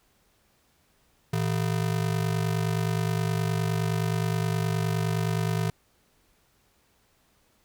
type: ring-modulated tone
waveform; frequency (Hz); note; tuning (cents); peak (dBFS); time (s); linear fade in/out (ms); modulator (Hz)
square; 138.59; C#3; 0; -22; 1.33-5.7; 2; 24.8
effects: pink hiss -66 dBFS RMS until 7.64 s